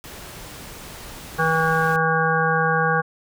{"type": "noise", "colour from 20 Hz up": "pink", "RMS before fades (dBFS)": -38, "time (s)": [0.04, 1.96], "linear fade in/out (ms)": 0}
{"type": "harmonic tone", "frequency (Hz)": 161.4, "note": "E3", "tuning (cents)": -36, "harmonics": [1, 3, 5, 7, 9, 10], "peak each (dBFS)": [-24, -24, -24, -24, -24, -24], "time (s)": [1.38, 3.02], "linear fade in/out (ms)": 20}
{"effects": []}